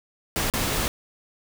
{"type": "noise with dropouts", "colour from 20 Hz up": "pink", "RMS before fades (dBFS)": -25, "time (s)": [0.36, 0.88], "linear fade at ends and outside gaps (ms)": 0, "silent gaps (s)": [0.5, 0.537], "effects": []}